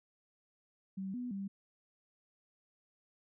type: tone with pitch steps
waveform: sine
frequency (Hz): 192 / 246.7 / 196.5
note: G3 / B3 / G3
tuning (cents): -36 / -2 / +4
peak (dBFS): -37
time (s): 0.97-1.48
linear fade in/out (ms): 10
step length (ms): 170
effects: none